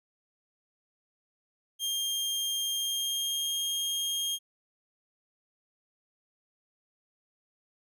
sawtooth tone with pitch glide, 3206 to 3230 Hz, G7 to G#7, +38 to -49 cents, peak -26 dBFS, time 1.79-4.39 s, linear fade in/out 50 ms, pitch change +13 cents, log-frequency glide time 2.72-3.58 s, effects none

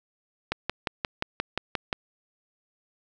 click train, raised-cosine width 0.3 ms, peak -10 dBFS, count 9, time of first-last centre 0.52-1.928 s, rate 5.68 Hz, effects none

